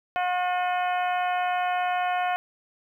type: harmonic tone with a mistuned harmonic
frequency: 360.5 Hz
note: F#4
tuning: 45 cents flat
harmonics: 2 / 3 / 4 / 5 / 6 / 7 / 8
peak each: -24 / -34 / -33 / -37 / -40 / -37 / -42 dBFS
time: 0.16-2.36 s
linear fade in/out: 0 ms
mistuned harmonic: 8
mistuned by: +77 cents
effects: 10-bit